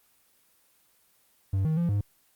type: tone with pitch steps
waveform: triangle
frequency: 96.7 / 157.7 / 171.2 / 101.8 Hz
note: G2 / D#3 / F3 / G#2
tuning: -23 / +24 / -34 / -34 cents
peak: -21 dBFS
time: 1.53-2.01 s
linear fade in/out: 5 ms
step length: 120 ms
effects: white hiss -65 dBFS RMS until 2.35 s + Opus 24 kbps